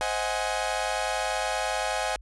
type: chord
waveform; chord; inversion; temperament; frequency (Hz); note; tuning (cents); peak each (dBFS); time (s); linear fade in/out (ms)
sawtooth; Ab dominant seventh; first; equal with one note detuned; 523.3 / 631.7 / 740 / 830.6; C5 / Eb5 / Gb5 / Ab5; 0 / +26 / 0 / 0; -30 / -28 / -28 / -27; 0.01-2.16; 0
effects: added 50 Hz sine -45 dBFS peak until 2.21 s + resampled to 24000 Hz